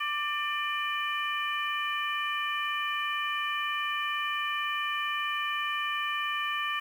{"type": "harmonic tone with a mistuned harmonic", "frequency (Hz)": 597, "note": "D5", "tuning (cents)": 28, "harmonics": [2, 3, 4, 5], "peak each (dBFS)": [-32, -34, -35, -36], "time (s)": [0, 6.8], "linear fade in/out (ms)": 10, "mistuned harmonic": 2, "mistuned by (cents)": -26, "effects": ["9-bit"]}